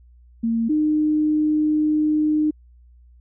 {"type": "tone pair in turn", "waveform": "sine", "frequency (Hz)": [228.6, 305.1], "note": ["A#3", "D#4"], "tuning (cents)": [-34, -34], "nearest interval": "perfect fourth", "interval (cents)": 500, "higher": "second", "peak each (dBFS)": [-18, -16], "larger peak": "second", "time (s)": [[0.43, 0.69], [0.69, 2.51]], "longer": "second", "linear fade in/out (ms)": 10, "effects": ["added 60 Hz sine -47 dBFS peak until 3.2 s"]}